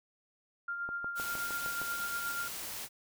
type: tone with tremolo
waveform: sine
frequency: 1396.9 Hz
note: F6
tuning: in tune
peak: -33 dBFS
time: 0.68-2.48 s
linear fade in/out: 5 ms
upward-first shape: sine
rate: 8.3 Hz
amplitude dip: 40%
type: click train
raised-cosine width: 1 ms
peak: -29 dBFS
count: 7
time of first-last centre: 0.89-1.816 s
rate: 6.48 Hz
type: noise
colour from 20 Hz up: white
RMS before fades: -41 dBFS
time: 1.15-2.89 s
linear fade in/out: 50 ms
effects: none